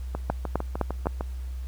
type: two click trains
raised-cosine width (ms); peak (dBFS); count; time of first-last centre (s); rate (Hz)
1; -16 / -10; 8 / 4; 0.15-1.209 / 0.3-1.069; 6.61 / 3.9
effects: added 63 Hz sine -31 dBFS peak until 1.67 s + pink hiss -55 dBFS RMS until 1.67 s